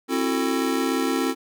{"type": "chord", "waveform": "square", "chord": "F# half-diminished seventh", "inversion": "second", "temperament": "just", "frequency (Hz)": [266.4, 333, 370, 444], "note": ["C4", "E4", "F#4", "A4"], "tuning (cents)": [31, 18, 0, 16], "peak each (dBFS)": [-25, -28, -30, -30], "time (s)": [0.08, 1.35], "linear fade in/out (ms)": 50, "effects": []}